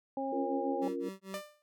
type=harmonic tone; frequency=270.4 Hz; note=C#4; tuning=43 cents flat; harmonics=1 / 2 / 3; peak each=-37 / -37 / -37 dBFS; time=0.17-0.88 s; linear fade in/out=2 ms
type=chord; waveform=sine; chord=Bb minor; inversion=first; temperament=equal; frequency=277.2 / 349.2 / 466.2 Hz; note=Db4 / F4 / Bb4; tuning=0 / 0 / 0 cents; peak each=-38 dBFS; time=0.32-1.09 s; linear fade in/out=5 ms
type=tone with tremolo; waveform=25% pulse; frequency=192.3 Hz; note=G3; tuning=33 cents flat; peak=-37 dBFS; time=0.81-1.43 s; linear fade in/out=20 ms; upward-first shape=sine; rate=4.4 Hz; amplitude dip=100%
type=tone with exponential decay; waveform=sawtooth; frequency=596 Hz; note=D5; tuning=25 cents sharp; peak=-30 dBFS; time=1.34-1.62 s; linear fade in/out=0 ms; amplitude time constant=60 ms
effects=none